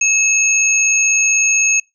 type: tone pair together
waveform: sine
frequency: 2595 / 6539 Hz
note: E7 / G#8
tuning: -28 / -28 cents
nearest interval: octave + major third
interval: 1600 cents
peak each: -14 dBFS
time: 0.01-1.8 s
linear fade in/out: 5 ms
effects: noise-tail reverb RT60 0.2 s tail -25 dB re dry